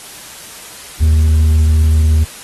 triangle tone with hard clipping, 77.9 Hz, D#2, 3 cents sharp, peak -6 dBFS, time 1-2.25 s, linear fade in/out 20 ms, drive 1 dB, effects white hiss -33 dBFS RMS until 2.43 s + AAC 32 kbps

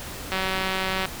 click train, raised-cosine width 0.3 ms, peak -10 dBFS, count 140, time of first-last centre 0.32-1.055 s, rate 189 Hz, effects pink hiss -36 dBFS RMS until 1.2 s

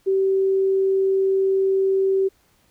sine tone, 385.4 Hz, G4, 29 cents flat, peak -16 dBFS, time 0.06-2.29 s, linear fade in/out 20 ms, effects pink hiss -61 dBFS RMS until 2.7 s

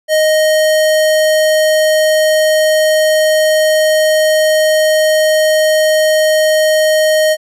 square tone, 622.3 Hz, D#5, in tune, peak -9 dBFS, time 0.08-7.37 s, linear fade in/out 50 ms, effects resampled to 32000 Hz

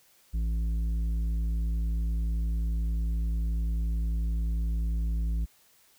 sine tone with tanh clipping, 55.7 Hz, A1, 22 cents sharp, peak -27 dBFS, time 0.33-5.46 s, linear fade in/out 20 ms, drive 8 dB, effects white hiss -62 dBFS RMS until 5.98 s

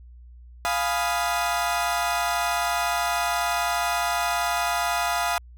30% pulse chord, F half-diminished seventh, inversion none, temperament equal, 698.5 / 830.6 / 987.8 / 1244.5 Hz, F5 / Ab5 / Cb6 / Eb6, 0 / 0 / 0 / 0 cents, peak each -23 / -28 / -27 / -27 dBFS, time 0.65-5.38 s, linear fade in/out 0 ms, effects added 60 Hz sine -43 dBFS peak until 5.57 s

